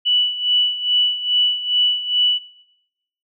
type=tone with tremolo; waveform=sine; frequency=2960 Hz; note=F#7; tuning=in tune; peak=-12 dBFS; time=0.05-2.39 s; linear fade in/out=20 ms; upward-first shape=sine; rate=2.4 Hz; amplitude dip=80%; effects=noise-tail reverb RT60 0.9 s tail -20 dB re dry